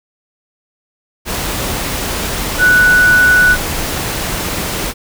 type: tone in noise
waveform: sine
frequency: 1480 Hz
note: F#6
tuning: in tune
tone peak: -6 dBFS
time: 2.58-3.57 s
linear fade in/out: 50 ms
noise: pink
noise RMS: -19 dBFS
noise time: 1.25-4.94 s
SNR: +10 dB
effects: none